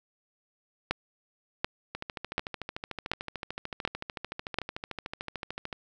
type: two click trains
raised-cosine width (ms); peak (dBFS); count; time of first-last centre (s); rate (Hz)
0.3; -19 / -10; 52 / 6; 1.95-5.728 / 0.91-4.586; 13.5 / 1.36
effects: none